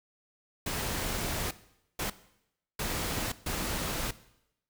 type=noise bursts at uneven times; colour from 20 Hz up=pink; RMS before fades=-33 dBFS; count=4; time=0.66-1.51 / 1.99-2.1 / 2.79-3.32 / 3.46-4.11 s; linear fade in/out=5 ms; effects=noise-tail reverb RT60 0.8 s tail -17 dB re dry